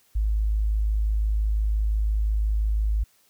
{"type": "tone", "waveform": "sine", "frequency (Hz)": 52.9, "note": "G#1", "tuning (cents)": 33, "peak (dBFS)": -20, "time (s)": [0.15, 3.04], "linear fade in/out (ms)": 10, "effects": ["white hiss -62 dBFS RMS until 3.29 s"]}